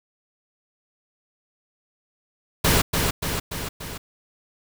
pink noise with echo, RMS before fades -18 dBFS, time 2.64-2.82 s, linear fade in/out 10 ms, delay 290 ms, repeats 4, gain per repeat -4 dB, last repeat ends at 3.98 s, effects none

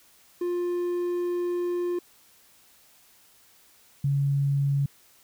triangle / sine tone pair in turn, 352.2 / 140.17 Hz, F4 / C#3, +15 / +20 cents, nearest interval octave + major third, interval 1595 cents, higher first, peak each -23 / -21 dBFS, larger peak second, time 0.41-1.99 / 4.04-4.86 s, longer first, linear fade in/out 5 ms, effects white hiss -58 dBFS RMS until 5.23 s

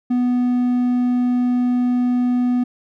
triangle tone, 246.9 Hz, B3, in tune, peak -13 dBFS, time 0.1-2.64 s, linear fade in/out 10 ms, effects none

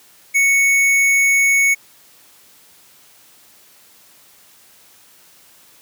sine tone with tanh clipping, 2217 Hz, C#7, in tune, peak -13 dBFS, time 0.34-1.75 s, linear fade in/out 20 ms, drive 17 dB, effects white hiss -49 dBFS RMS until 5.81 s + high-pass 80 Hz 12 dB/octave

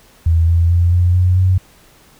sine tone with pitch steps, 82.41 / 84.38 / 86.41 / 88.48 / 90.6 / 92.77 Hz, E2 / E2 / F2 / F2 / F#2 / F#2, 0 / +41 / -18 / +23 / -36 / +5 cents, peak -9 dBFS, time 0.26-1.58 s, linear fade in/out 5 ms, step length 220 ms, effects pink hiss -48 dBFS RMS until 2.19 s

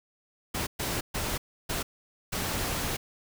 pink noise bursts at uneven times, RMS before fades -31 dBFS, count 5, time 0.54-0.67 / 0.79-1.01 / 1.14-1.38 / 1.69-1.83 / 2.32-2.97 s, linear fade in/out 10 ms, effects none

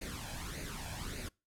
pink noise with flanger, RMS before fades -42 dBFS, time 0.01-1.29 s, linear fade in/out 10 ms, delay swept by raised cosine 0.45 to 1.25 ms, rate 1.7 Hz, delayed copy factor +0.65, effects noise-tail reverb RT60 0.3 s tail -26 dB re dry + low-pass 12000 Hz 12 dB/octave

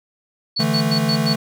sine tone bursts, 4435 Hz, C#8, in tune, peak -19 dBFS, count 5, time 0.56-1.336 s, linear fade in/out 10 ms, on 76 ms, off 99 ms
square chord, D suspended second, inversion none, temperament equal, 146.83 / 164.81 / 220 Hz, D3 / E3 / A3, 0 / 0 / 0 cents, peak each -23 / -23 / -21 dBFS, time 0.59-1.36 s, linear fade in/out 10 ms
effects none

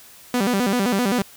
sawtooth tone with vibrato, 220 Hz, A3, in tune, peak -14 dBFS, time 0.34-1.22 s, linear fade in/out 2 ms, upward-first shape square, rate 7.7 Hz, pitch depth 200 cents each way, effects white hiss -46 dBFS RMS until 1.36 s

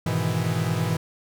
45% pulse chord, E major seventh, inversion first, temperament equal, 103.83 / 123.47 / 155.56 / 164.81 Hz, G#2 / B2 / D#3 / E3, 0 / 0 / 0 / 0 cents, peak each -28 / -28 / -31 / -26 dBFS, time 0.06-0.97 s, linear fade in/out 5 ms, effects none

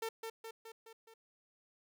sawtooth tone with echo, 449.5 Hz, A4, 37 cents sharp, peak -33 dBFS, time 0.02-0.09 s, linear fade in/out 5 ms, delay 210 ms, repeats 5, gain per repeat -4 dB, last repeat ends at 1.14 s, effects none

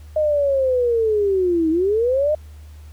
sine linear two-way sweep, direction down then up, 622.3 to 312.6 to 622.3 Hz, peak -15 dBFS, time 0.16-2.35 s, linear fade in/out 5 ms, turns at 1.7 s, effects added 75 Hz sine -37 dBFS peak until 2.92 s + pink hiss -54 dBFS RMS until 2.92 s

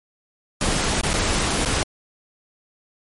pink noise with dropouts, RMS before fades -21 dBFS, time 0.61-1.83 s, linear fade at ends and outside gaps 1 ms, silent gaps 1.012-1.034 / 1.132-1.139 / 1.65-1.658 s, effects MP3 48 kbps

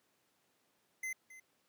square tone with echo, 2058 Hz, C7, 29 cents flat, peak -38 dBFS, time 1.03-1.13 s, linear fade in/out 5 ms, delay 270 ms, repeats 1, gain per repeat -15 dB, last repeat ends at 1.4 s, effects pink hiss -75 dBFS RMS until 1.68 s + high-pass 200 Hz 12 dB/octave

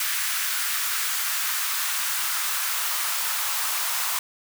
white noise with high-pass filter sweep, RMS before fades -26 dBFS, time 0-4.19 s, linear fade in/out 2 ms, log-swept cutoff 1500 to 990 Hz, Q 1.9, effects none

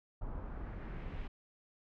brown noise with low-pass filter sweep, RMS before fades -42 dBFS, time 0.21-1.28 s, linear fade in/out 10 ms, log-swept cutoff 1000 to 2900 Hz, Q 1.6, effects none

